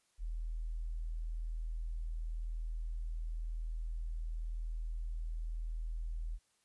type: tone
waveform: sine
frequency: 40.48 Hz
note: E1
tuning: 31 cents flat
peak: -36 dBFS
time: 0.18-6.39 s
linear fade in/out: 50 ms
effects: white hiss -75 dBFS RMS until 6.64 s + resampled to 24000 Hz